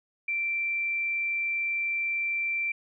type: tone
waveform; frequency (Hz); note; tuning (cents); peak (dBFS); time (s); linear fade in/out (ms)
sine; 2349; D7; 0; -26; 0.28-2.72; 5
effects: none